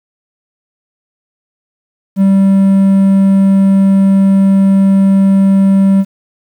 triangle tone, 194.5 Hz, G3, 13 cents flat, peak -3 dBFS, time 2.16-6.05 s, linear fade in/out 50 ms, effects 7-bit

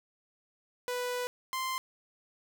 sawtooth tone pair in turn, 493.9 / 1043.8 Hz, B4 / C6, 0 / -4 cents, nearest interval octave + minor second, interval 1296 cents, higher second, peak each -28 / -28 dBFS, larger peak neither, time 0.88-1.27 / 1.53-1.78 s, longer first, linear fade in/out 0 ms, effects none

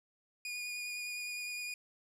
sawtooth tone with vibrato, 2447 Hz, D#7, 29 cents flat, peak -35 dBFS, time 0.45-1.74 s, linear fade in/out 2 ms, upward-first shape sine, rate 9.8 Hz, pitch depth 14 cents each way, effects low-pass 12000 Hz 12 dB/octave

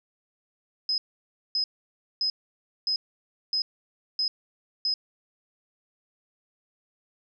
sine tone bursts, 5070 Hz, D#8, 32 cents sharp, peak -23 dBFS, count 7, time 0.89-4.94 s, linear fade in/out 2 ms, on 90 ms, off 570 ms, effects none

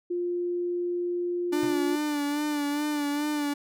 sine tone, 351.6 Hz, F4, 12 cents sharp, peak -26 dBFS, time 0.1-1.96 s, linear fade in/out 10 ms
45% pulse tone with vibrato, 293.7 Hz, D4, in tune, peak -26 dBFS, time 1.52-3.54 s, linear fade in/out 10 ms, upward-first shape sine, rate 2.4 Hz, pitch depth 37 cents each way
sawtooth tone with exponential decay, 130.81 Hz, C3, in tune, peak -30 dBFS, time 1.63-1.83 s, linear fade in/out 2 ms, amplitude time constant 43 ms
effects none

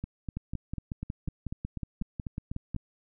two click trains, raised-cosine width 5 ms, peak -22 / -21 dBFS, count 12 / 14, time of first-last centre 0.04-2.763 / 0.37-2.747 s, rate 4.04 / 5.47 Hz, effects none

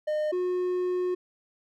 triangle tone pair in turn, 609 / 362.1 Hz, D#5 / F#4, -37 / -37 cents, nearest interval major sixth, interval 900 cents, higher first, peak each -23 dBFS, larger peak neither, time 0.07-0.32 / 0.32-1.15 s, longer second, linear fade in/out 10 ms, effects none

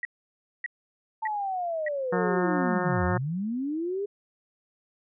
sine tone bursts, 1923 Hz, B6, 47 cents flat, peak -28 dBFS, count 4, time 0.03-1.884 s, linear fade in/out 2 ms, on 21 ms, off 590 ms
sine linear two-way sweep, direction down then up, 890 to 77.4 to 414.1 Hz, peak -27 dBFS, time 1.22-4.06 s, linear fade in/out 10 ms, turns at 3.05 s
harmonic tone, 180 Hz, F#3, 47 cents flat, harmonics 1 / 2 / 3 / 4 / 5 / 6 / 7 / 8 / 9 / 10, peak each -28 / -31 / -33 / -34 / -35 / -36 / -36 / -37 / -38 / -38 dBFS, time 2.12-3.18 s, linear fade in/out 10 ms
effects none

